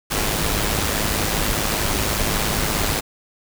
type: noise with amplitude modulation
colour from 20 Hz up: pink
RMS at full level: -19 dBFS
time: 0.1-3.01 s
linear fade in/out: 20 ms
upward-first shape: sine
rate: 105 Hz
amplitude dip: 50%
effects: none